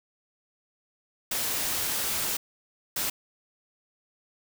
white noise bursts at uneven times, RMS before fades -29 dBFS, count 2, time 1.31-2.37 / 2.96-3.1 s, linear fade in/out 5 ms, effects none

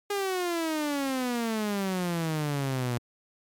sawtooth exponential sweep, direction down, 410.9 to 118.6 Hz, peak -23 dBFS, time 0.1-2.98 s, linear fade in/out 5 ms, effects MP3 96 kbps

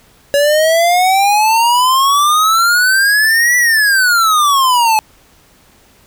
square exponential two-way sweep, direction up then down, 563 to 1975.5 to 854 Hz, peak -9 dBFS, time 0.34-4.99 s, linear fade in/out 0 ms, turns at 3.57 s, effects pink hiss -48 dBFS RMS until 6.06 s

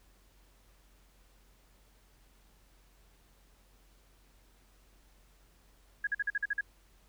sine tone bursts, 1657 Hz, G#6, 4 cents flat, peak -28 dBFS, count 8, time 6.04-6.61 s, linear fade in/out 5 ms, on 31 ms, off 46 ms, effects added 46 Hz sine -62 dBFS peak until 7.08 s + pink hiss -67 dBFS RMS until 7.08 s

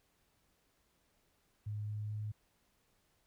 sine tone with pitch steps, 105 / 105.61 / 106.22 Hz, G#2 / G#2 / G#2, +19 / +29 / +39 cents, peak -37 dBFS, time 1.66-2.32 s, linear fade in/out 10 ms, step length 220 ms, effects pink hiss -75 dBFS RMS until 3.26 s

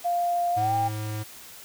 sine tone with pitch glide, 698.5 to 793.1 Hz, F5 to G5, 0 to +20 cents, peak -22 dBFS, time 0.04-0.89 s, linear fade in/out 20 ms, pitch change +220 cents, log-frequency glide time 0.52-0.74 s
square tone, 107.2 Hz, A2, 45 cents flat, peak -30 dBFS, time 0.56-1.24 s, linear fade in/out 20 ms
effects white hiss -45 dBFS RMS until 1.64 s

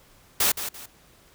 white noise with echo, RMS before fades -21 dBFS, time 0.4-0.52 s, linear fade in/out 5 ms, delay 170 ms, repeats 2, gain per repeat -10 dB, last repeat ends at 0.86 s, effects pink hiss -56 dBFS RMS until 1.34 s

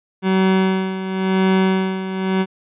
30% pulse tone with tremolo, 189.3 Hz, F#3, 40 cents sharp, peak -10 dBFS, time 0.22-2.46 s, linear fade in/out 50 ms, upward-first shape sine, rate 0.95 Hz, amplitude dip 70%, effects resampled to 8000 Hz

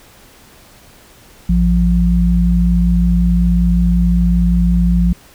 sine tone pair together, 56.67 / 175.4 Hz, A#1 / F3, -48 / +8 cents, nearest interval octave + minor sixth, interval 1956 cents, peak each -12 dBFS, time 1.49-5.13 s, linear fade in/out 5 ms, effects pink hiss -44 dBFS RMS until 5.34 s

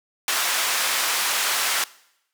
pink band-pass noise, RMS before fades -23 dBFS, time 0.28-1.84 s, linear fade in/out 2 ms, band 1100 to 15000 Hz, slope 12 dB/octave, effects noise-tail reverb RT60 0.8 s tail -21 dB re dry

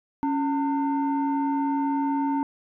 sine tone pair together, 277.9 / 904 Hz, C#4 / A5, +4 / +47 cents, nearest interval octave + minor sixth, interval 2043 cents, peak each -22 / -25 dBFS, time 0.23-2.43 s, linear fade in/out 0 ms, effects tanh soft clip ceiling -18 dBFS

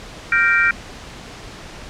sine chord, G minor seventh, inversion third, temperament equal, 1396.9 / 1568 / 1864.7 / 2349 Hz, F6 / G6 / Bb6 / D7, 0 / 0 / 0 / 0 cents, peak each -17 / -19 / -19 / -18 dBFS, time 0.32-0.71 s, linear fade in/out 2 ms, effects pink hiss -36 dBFS RMS until 1.89 s + low-pass 6000 Hz 12 dB/octave

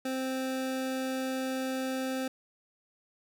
25% pulse tone, 261.6 Hz, C4, in tune, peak -27 dBFS, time 0.05-2.28 s, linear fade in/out 5 ms, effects none

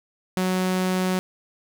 sawtooth tone, 185 Hz, F#3, in tune, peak -17 dBFS, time 0.37-1.19 s, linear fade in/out 0 ms, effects none

